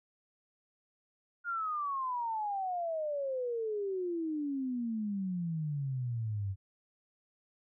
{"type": "exponential sweep", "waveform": "sine", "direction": "down", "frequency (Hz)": [1432, 94.3], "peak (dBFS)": -32, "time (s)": [1.44, 6.56], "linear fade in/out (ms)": 50, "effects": []}